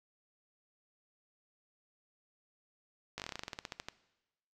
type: slowing click train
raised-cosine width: 0.2 ms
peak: -22 dBFS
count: 17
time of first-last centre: 3.18-3.885 s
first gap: 18 ms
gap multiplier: 1.11
effects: noise-tail reverb RT60 1.0 s tail -18 dB re dry